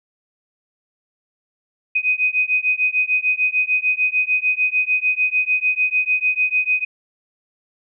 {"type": "beating tone pair", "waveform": "sine", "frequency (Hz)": [2500, 2506.7], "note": ["D#7", "D#7"], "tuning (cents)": [8, 12], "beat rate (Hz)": 6.7, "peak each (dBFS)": [-19, -19], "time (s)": [1.95, 6.85], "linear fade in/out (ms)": 10, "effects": []}